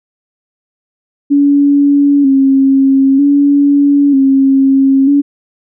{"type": "tone with vibrato", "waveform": "sine", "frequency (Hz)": 277.2, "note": "C#4", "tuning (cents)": 0, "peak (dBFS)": -5, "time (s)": [1.3, 5.22], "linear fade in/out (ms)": 20, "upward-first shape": "square", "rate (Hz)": 0.53, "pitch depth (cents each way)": 44, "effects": []}